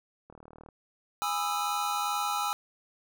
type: click train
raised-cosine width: 1 ms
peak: -35 dBFS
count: 16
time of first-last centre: 0.3-0.688 s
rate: 38.7 Hz
type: chord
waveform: square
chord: E major seventh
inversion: first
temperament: just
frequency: 824.1 / 988.9 / 1236.1 / 1318.5 Hz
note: G#5 / B5 / D#6 / E6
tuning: -14 / +2 / -12 / 0 cents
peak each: -33 / -38 / -37 / -33 dBFS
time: 1.22-2.53 s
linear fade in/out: 0 ms
effects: none